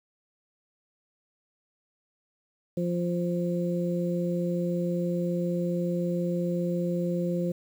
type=harmonic tone; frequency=174.61 Hz; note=F3; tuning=in tune; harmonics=1 / 2 / 3; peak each=-27 / -32 / -32 dBFS; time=2.77-7.52 s; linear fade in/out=5 ms; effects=9-bit